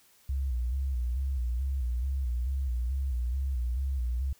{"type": "tone with vibrato", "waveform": "sine", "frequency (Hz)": 63.8, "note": "C2", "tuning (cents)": -43, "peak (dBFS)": -27, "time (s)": [0.29, 4.33], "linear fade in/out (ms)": 5, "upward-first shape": "square", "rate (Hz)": 2.3, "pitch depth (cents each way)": 93, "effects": ["white hiss -62 dBFS RMS until 4.39 s"]}